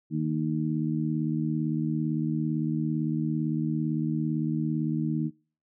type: harmonic tone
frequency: 77.78 Hz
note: D#2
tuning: in tune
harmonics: 2 / 3 / 4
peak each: -28 / -30 / -31 dBFS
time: 0.1-5.31 s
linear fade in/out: 50 ms
effects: noise-tail reverb RT60 0.4 s tail -24 dB re dry